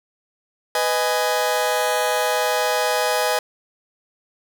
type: chord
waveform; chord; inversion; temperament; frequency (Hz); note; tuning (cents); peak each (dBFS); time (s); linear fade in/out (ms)
sawtooth; G# minor; first; just; 498.4 / 623 / 830.6; B4 / D#5 / G#5; +16 / +2 / 0; -19; 0.75-3.39; 2
effects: none